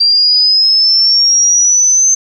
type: exponential sweep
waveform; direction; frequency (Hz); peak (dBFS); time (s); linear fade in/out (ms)
sine; up; 4710 to 6272; -6; 0-2.15; 10
effects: 8-bit